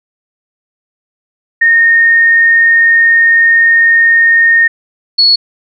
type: tone pair in turn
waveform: sine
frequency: 1841 / 4379 Hz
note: A#6 / C#8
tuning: -22 / -22 cents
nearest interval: octave + minor third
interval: 1500 cents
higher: second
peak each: -4 dBFS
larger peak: neither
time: 1.61-4.68 / 5.18-5.36 s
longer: first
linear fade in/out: 10 ms
effects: none